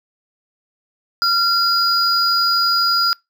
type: tone pair together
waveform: triangle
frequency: 1376 / 4904 Hz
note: F6 / D#8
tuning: -26 / -26 cents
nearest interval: octave + minor seventh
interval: 2200 cents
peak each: -15 dBFS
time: 1.22-3.13 s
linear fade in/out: 0 ms
effects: noise-tail reverb RT60 0.2 s tail -25 dB re dry